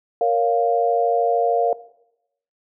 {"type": "chord", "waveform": "sine", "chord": "Bb minor", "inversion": "none", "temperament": "just", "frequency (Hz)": [466.2, 559.4, 699.2], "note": ["Bb4", "Db5", "F5"], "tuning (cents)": [0, 16, 2], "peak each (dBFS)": [-20, -24, -18], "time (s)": [0.21, 1.73], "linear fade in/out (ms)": 2, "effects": ["noise-tail reverb RT60 0.8 s tail -18 dB re dry"]}